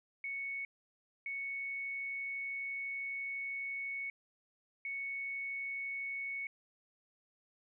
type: tone bursts at uneven times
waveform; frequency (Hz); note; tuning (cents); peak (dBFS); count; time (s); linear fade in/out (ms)
sine; 2217; C#7; 0; -37; 3; 0.24-0.65 / 1.26-4.1 / 4.85-6.47; 2
effects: none